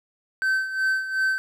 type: tone with tremolo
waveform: triangle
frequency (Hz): 1542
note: G6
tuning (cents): -29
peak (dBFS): -17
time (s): 0.42-1.38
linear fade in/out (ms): 0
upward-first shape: sine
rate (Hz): 2.7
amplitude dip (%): 70
effects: none